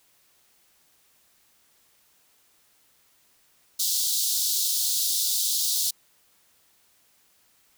pink high-pass noise, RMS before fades -25 dBFS, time 3.79-5.91 s, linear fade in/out 10 ms, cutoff 3700 Hz, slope 48 dB/octave, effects white hiss -63 dBFS RMS until 7.77 s

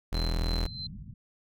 35% pulse tone, 41.2 Hz, E1, in tune, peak -25 dBFS, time 0.12-0.67 s, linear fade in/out 10 ms
sine tone with tremolo, 4090 Hz, C8, 40 cents flat, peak -34 dBFS, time 0.14-0.87 s, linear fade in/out 5 ms, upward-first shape sine, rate 3.1 Hz, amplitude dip 65%
white low-pass noise, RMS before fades -43 dBFS, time 0.35-1.14 s, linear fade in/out 10 ms, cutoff 200 Hz, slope 48 dB/octave
effects none

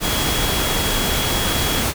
sine tone in noise, 3322 Hz, G#7, in tune, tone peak -26 dBFS, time 0.01-1.85 s, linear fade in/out 50 ms, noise pink, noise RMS -20 dBFS, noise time 0-1.94 s, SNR -9 dB, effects none

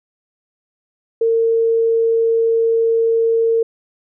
sine tone, 455.8 Hz, A#4, 39 cents flat, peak -12 dBFS, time 1.21-3.63 s, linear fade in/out 5 ms, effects none

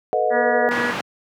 sine chord, B dominant seventh, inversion third, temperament equal with one note detuned, 440 / 493.9 / 622.3 / 725.6 Hz, A4 / B4 / D#5 / F#5, 0 / 0 / 0 / -34 cents, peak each -24 / -23 / -22 / -21 dBFS, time 0.13-0.69 s, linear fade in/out 0 ms
harmonic tone, 241.2 Hz, B3, 41 cents flat, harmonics 1 / 2 / 4 / 5 / 6 / 7 / 8, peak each -27 / -26 / -30 / -33 / -29 / -25 / -27 dBFS, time 0.3-0.94 s, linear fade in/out 50 ms
white low-pass noise, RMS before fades -26 dBFS, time 0.71-1.01 s, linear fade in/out 2 ms, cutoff 1700 Hz, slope 12 dB/octave
effects high-pass 150 Hz 12 dB/octave

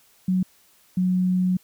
sine tone pair in turn, 185 / 183.19 Hz, F#3 / F#3, 0 / -17 cents, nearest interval unison, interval 17 cents, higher first, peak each -18 dBFS, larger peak neither, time 0.28-0.43 / 0.97-1.57 s, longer second, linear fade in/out 5 ms, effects white hiss -58 dBFS RMS until 1.63 s

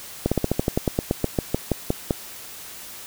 slowing click train, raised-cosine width 2 ms, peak -6 dBFS, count 17, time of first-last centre 0.26-2.108 s, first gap 56 ms, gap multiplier 1.09, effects white hiss -39 dBFS RMS until 3.06 s

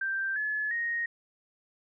sine tone with pitch steps, 1571 / 1713.2 / 1868.2 Hz, G6 / A6 / A#6, +3 / -47 / +3 cents, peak -28 dBFS, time 0.01-1.06 s, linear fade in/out 5 ms, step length 350 ms, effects none

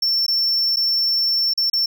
triangle tone with dropouts, 5410 Hz, E8, 44 cents sharp, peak -15 dBFS, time 0.02-1.86 s, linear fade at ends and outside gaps 5 ms, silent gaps 0.265-0.28 / 0.761-0.768 / 1.537-1.575 / 1.7-1.731 s, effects none

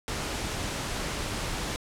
pink noise, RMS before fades -32 dBFS, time 0.08-1.76 s, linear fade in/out 0 ms, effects low-pass 9000 Hz 12 dB/octave

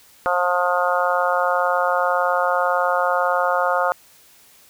harmonic tone, 178.2 Hz, F3, 35 cents sharp, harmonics 3 / 4 / 5 / 6 / 7 / 8, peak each -22 / -23 / -25 / -27 / -23 / -25 dBFS, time 0.26-3.92 s, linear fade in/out 0 ms, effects white hiss -51 dBFS RMS until 4.69 s

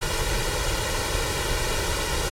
pink noise with comb filter, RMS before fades -25 dBFS, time 0.01-2.3 s, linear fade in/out 20 ms, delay 2.1 ms, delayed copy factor +0.8, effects low-pass 10000 Hz 12 dB/octave + AAC 64 kbps

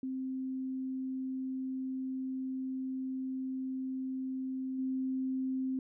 sine tone with level steps, 261.6 Hz, C4, in tune, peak -34 / -31 dBFS, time 0.03-5.79 s, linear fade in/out 2 ms, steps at 4.78 s, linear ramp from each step 10 ms, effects none

